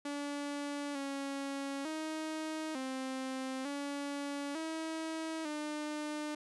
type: tone with pitch steps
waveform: sawtooth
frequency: 287.4 / 276.5 / 314.1 / 262.4 / 284.1 / 320.9 / 300.7 Hz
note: D4 / C#4 / D#4 / C4 / C#4 / E4 / D4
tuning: -37 / -4 / +16 / +5 / +43 / -46 / +41 cents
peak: -33 dBFS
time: 0.05-6.35 s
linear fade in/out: 5 ms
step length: 900 ms
effects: resampled to 24000 Hz

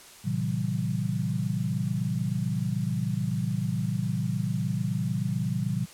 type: tone cluster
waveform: sine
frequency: 114.6 / 134.3 / 163.6 / 190.5 Hz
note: A#2 / C3 / E3 / G3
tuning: -29 / +46 / -13 / -49 cents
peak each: -31 dBFS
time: 0.24-5.86 s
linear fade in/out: 20 ms
effects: white hiss -49 dBFS RMS until 5.93 s + low-pass 11000 Hz 12 dB/octave

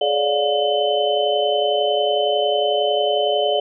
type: tone cluster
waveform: sine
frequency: 423.3 / 556 / 587 / 713 / 3047 Hz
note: G#4 / C#5 / D5 / F5 / G7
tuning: +33 / +5 / -1 / +36 / -50 cents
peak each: -22 / -29 / -20 / -22 / -24 dBFS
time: 0.01-3.6 s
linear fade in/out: 5 ms
effects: none

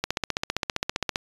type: click train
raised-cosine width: 0.2 ms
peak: -7 dBFS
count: 18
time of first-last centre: 0.04-1.158 s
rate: 15.2 Hz
effects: resampled to 24000 Hz

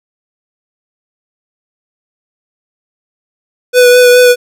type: tone with vibrato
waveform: square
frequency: 494.1 Hz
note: B4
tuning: 1 cent sharp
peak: -3 dBFS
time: 3.73-4.36 s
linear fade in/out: 50 ms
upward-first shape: triangle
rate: 4.8 Hz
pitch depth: 19 cents each way
effects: none

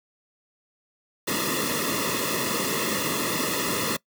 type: noise with comb filter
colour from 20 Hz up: pink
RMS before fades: -26 dBFS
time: 1.27-3.97 s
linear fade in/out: 10 ms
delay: 1.3 ms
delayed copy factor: -0.95
effects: noise-tail reverb RT60 0.1 s tail -22 dB re dry + high-pass 150 Hz 12 dB/octave

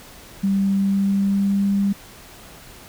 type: tone with pitch glide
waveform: sine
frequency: 196 to 198.97 Hz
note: G3 to G3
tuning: 0 to +26 cents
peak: -16 dBFS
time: 0.43-1.93 s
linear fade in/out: 10 ms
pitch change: +26 cents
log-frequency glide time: 0.69-1.65 s
effects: pink hiss -43 dBFS RMS until 2.88 s

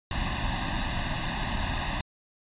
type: noise with comb filter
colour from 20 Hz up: pink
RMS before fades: -29 dBFS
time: 0.11-2.01 s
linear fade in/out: 2 ms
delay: 1.1 ms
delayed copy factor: +1
effects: resampled to 8000 Hz

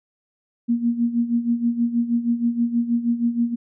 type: tone with tremolo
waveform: sine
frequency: 235.9 Hz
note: A#3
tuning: 21 cents sharp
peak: -15 dBFS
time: 0.68-3.56 s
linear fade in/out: 20 ms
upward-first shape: sine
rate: 6.3 Hz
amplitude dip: 75%
effects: none

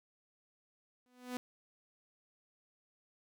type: tone with exponential growth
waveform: sawtooth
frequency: 249.1 Hz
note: B3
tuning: 15 cents sharp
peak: -31 dBFS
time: 1.06-1.37 s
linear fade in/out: 0 ms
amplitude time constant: 66 ms
effects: none

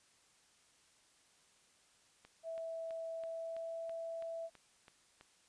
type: click train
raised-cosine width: 0.3 ms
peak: -40 dBFS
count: 10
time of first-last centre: 2.25-5.211 s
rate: 3.04 Hz
type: tone with pitch glide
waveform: sine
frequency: 656 to 661.3 Hz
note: E5 to E5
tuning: -9 to +5 cents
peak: -40 dBFS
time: 2.43-4.5 s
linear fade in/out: 50 ms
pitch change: +14 cents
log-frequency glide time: 3.1-3.85 s
effects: white hiss -69 dBFS RMS until 5.48 s + resampled to 22050 Hz

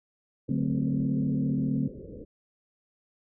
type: low-pass noise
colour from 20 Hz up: white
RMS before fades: -43 dBFS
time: 0.48-2.25 s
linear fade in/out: 10 ms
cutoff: 540 Hz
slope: 96 dB/octave
type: chord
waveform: sine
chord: D dominant seventh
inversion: none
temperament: equal with one note detuned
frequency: 143.98 / 185 / 220 / 261.6 Hz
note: D3 / F#3 / A3 / C4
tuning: -34 / 0 / 0 / 0 cents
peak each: -29 / -33 / -30 / -29 dBFS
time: 0.49-1.88 s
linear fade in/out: 5 ms
effects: none

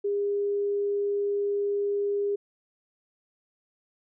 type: tone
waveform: sine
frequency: 405.4 Hz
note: G#4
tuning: 42 cents flat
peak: -24 dBFS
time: 0.04-2.36 s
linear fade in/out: 10 ms
effects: none

